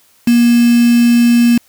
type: tone with quantisation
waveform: sine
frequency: 237.4 Hz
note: A#3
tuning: 32 cents sharp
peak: -6 dBFS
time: 0.27-1.58 s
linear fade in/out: 5 ms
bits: 3
effects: white hiss -51 dBFS RMS until 1.68 s